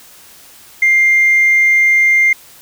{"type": "tone", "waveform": "sine", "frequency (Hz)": 2100, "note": "C7", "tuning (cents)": 6, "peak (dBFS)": -6, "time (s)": [0.82, 2.33], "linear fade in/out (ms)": 5, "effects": ["tanh soft clip ceiling -4 dBFS", "white hiss -41 dBFS RMS until 2.61 s"]}